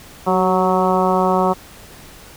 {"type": "harmonic tone with a mistuned harmonic", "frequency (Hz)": 185, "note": "F#3", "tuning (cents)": 0, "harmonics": [1, 2, 3, 4, 5, 6, 7], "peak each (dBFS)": [-20, -20, -21, -20, -21, -22, -26], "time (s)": [0.26, 1.54], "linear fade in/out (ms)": 20, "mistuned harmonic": 2, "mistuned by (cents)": 29, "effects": ["pink hiss -41 dBFS RMS until 2.36 s"]}